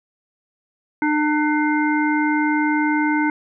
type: harmonic tone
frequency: 300 Hz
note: D4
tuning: 37 cents sharp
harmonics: 1 / 3 / 5 / 7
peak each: -18 / -23 / -25 / -26 dBFS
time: 1.02-3.3 s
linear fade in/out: 2 ms
effects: none